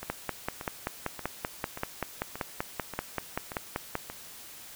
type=two click trains; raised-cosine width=0.5 ms; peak=-14 / -22 dBFS; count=21 / 8; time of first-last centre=0.1-3.954 / 0.03-4.1 s; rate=5.19 / 1.72 Hz; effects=white hiss -47 dBFS RMS until 4.75 s